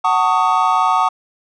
triangle chord, D# half-diminished seventh, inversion first, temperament just, 746.7 / 896 / 1120.1 / 1244.5 Hz, F#5 / A5 / C#6 / D#6, +16 / +31 / +18 / 0 cents, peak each -16 dBFS, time 0.04-1.09 s, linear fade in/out 10 ms, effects resampled to 22050 Hz

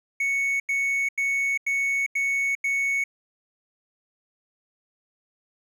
triangle tone bursts, 2217 Hz, C#7, in tune, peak -20 dBFS, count 6, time 0.2-3.04 s, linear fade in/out 5 ms, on 400 ms, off 88 ms, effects none

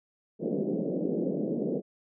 pink band-pass noise, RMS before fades -30 dBFS, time 0.39-1.82 s, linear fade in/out 50 ms, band 170 to 550 Hz, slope 48 dB/octave, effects none

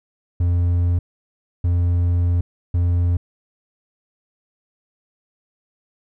triangle tone bursts at uneven times, 87.31 Hz, F2, in tune, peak -13 dBFS, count 3, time 0.4-0.99 / 1.64-2.41 / 2.74-3.17 s, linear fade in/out 5 ms, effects none

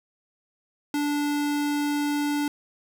square tone, 291.7 Hz, D4, 12 cents flat, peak -24 dBFS, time 0.94-2.48 s, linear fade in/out 2 ms, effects 11-bit

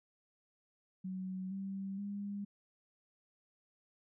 sine tone with pitch steps, 187 / 194.38 / 202 Hz, F#3 / G3 / G#3, +19 / -14 / -48 cents, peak -38 dBFS, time 1.04-2.45 s, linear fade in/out 10 ms, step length 470 ms, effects none

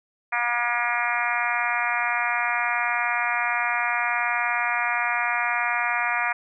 harmonic tone, 239.3 Hz, A#3, 46 cents sharp, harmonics 3 / 4 / 5 / 6 / 7 / 8 / 9 / 10, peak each -30 / -30 / -30 / -30 / -30 / -30 / -30 / -30 dBFS, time 0.32-6.33 s, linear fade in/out 10 ms, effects none

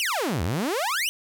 sawtooth exponential two-way sweep, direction down then up, 3091 to 74.8 to 3091 Hz, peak -20 dBFS, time 0-1.09 s, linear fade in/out 0 ms, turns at 0.43 s, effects none

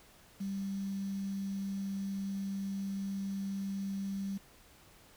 sine tone with quantisation, 196 Hz, G3, in tune, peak -34 dBFS, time 0.4-4.38 s, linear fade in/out 10 ms, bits 9, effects pink hiss -60 dBFS RMS until 5.16 s

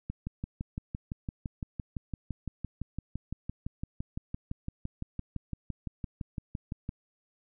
click train, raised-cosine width 5 ms, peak -22 dBFS, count 41, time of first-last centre 0.1-6.891 s, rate 5.89 Hz, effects none

